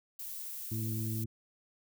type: noise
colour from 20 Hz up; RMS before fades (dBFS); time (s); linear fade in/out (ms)
violet; -42; 0.19-1.24; 5
type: harmonic tone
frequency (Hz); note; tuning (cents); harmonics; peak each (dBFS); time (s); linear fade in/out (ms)
110.3; A2; +5; 1 / 2 / 3; -34 / -40 / -44; 0.71-1.26; 10
effects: none